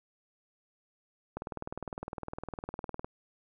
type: click train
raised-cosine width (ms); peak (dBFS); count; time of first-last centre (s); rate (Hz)
1; -23; 34; 1.37-3.045; 19.7
effects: none